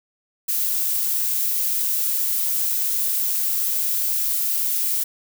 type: noise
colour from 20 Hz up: violet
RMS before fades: -22 dBFS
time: 0.48-5.04 s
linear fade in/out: 10 ms
effects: none